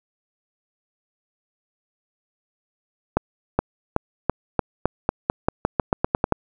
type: accelerating click train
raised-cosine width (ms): 1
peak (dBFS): -3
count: 16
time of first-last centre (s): 3.17-6.323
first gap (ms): 420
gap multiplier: 0.89
effects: none